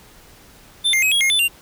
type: tone with pitch steps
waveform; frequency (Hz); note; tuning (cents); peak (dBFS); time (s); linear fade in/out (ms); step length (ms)
square; 3553 / 2110 / 2542 / 3310 / 2141 / 3506 / 2781; A7 / C7 / D#7 / G#7 / C7 / A7 / F7; +16 / +14 / +36 / -6 / +39 / -7 / -8; -15; 0.84-1.484; 20; 92
effects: pink hiss -47 dBFS RMS until 1.61 s